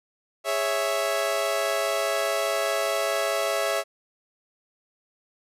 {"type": "chord", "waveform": "sawtooth", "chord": "C# minor", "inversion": "second", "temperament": "equal", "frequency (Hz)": [415.3, 554.4, 659.3], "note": ["G#4", "C#5", "E5"], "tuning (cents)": [0, 0, 0], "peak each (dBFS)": [-28, -24, -22], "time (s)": [0.44, 3.84], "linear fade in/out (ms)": 50, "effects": ["resampled to 32000 Hz"]}